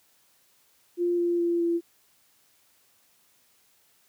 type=tone with pitch steps; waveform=sine; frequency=349.2 / 346 / 342.8 / 339.7 Hz; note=F4 / F4 / F4 / F4; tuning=0 / -16 / -32 / -48 cents; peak=-22 dBFS; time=0.97-1.81 s; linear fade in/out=50 ms; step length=210 ms; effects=white hiss -64 dBFS RMS until 4.08 s + high-pass 60 Hz 12 dB/octave